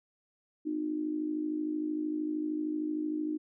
sine tone with amplitude modulation, 305.5 Hz, D#4, 32 cents flat, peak -27 dBFS, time 0.65-3.38 s, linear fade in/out 20 ms, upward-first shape sine, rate 53.1 Hz, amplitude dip 70%, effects none

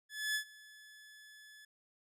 sawtooth tone with ADSR envelope, 1720 Hz, A6, 40 cents flat, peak -28 dBFS, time 0.09-1.65 s, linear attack 260 ms, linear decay 90 ms, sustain -23 dB, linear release 4 ms, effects resampled to 32000 Hz

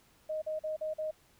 sine tone bursts, 622.3 Hz, D#5, in tune, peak -32 dBFS, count 5, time 0.29-1.112 s, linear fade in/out 10 ms, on 130 ms, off 43 ms, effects pink hiss -65 dBFS RMS until 1.39 s

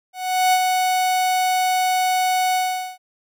45% pulse tone with ADSR envelope, 740 Hz, F#5, in tune, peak -13 dBFS, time 0.13-2.98 s, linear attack 400 ms, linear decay 51 ms, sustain -4 dB, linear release 430 ms, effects none

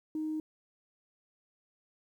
sine tone, 311 Hz, D#4, 1 cent flat, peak -31 dBFS, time 0.15-0.4 s, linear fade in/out 2 ms, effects tanh soft clip ceiling -27 dBFS + 11-bit

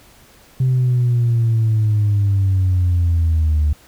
sine linear sweep, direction down, 130.4 to 73.42 Hz, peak -11 dBFS, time 0.6-3.73 s, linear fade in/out 5 ms, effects tanh soft clip ceiling -10 dBFS + pink hiss -48 dBFS RMS until 3.87 s

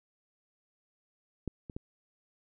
clicks, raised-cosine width 3 ms, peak -21 / -29 / -25 dBFS, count 3, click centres 1.477 / 1.698 / 1.765 s, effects none

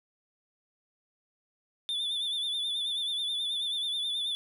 triangle tone with vibrato, 3520 Hz, A7, in tune, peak -28 dBFS, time 1.89-4.35 s, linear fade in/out 0 ms, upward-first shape sine, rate 9.3 Hz, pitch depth 58 cents each way, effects none

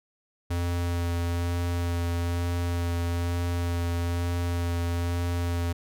square tone with vibrato, 86.4 Hz, F2, 18 cents flat, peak -26 dBFS, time 0.5-5.73 s, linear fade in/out 10 ms, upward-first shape sine, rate 1.1 Hz, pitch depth 11 cents each way, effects none

